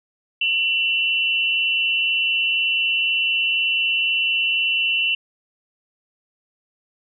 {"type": "tone pair together", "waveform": "sine", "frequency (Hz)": [2711, 2955], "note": ["E7", "F#7"], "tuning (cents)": [48, -3], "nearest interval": "minor second", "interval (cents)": 149, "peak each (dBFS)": [-19, -22], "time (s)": [0.41, 5.15], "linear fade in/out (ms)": 5, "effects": []}